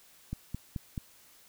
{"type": "click train", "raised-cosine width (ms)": 5, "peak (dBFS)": -22, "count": 4, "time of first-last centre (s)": [0.33, 0.978], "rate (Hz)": 4.63, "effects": ["white hiss -59 dBFS RMS until 1.48 s"]}